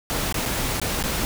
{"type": "noise with dropouts", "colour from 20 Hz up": "pink", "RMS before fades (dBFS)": -25, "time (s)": [0.1, 1.25], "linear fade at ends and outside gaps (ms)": 0, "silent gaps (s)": [[0.325, 0.343], [0.455, 0.459], [0.799, 0.816], [1.027, 1.038]], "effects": []}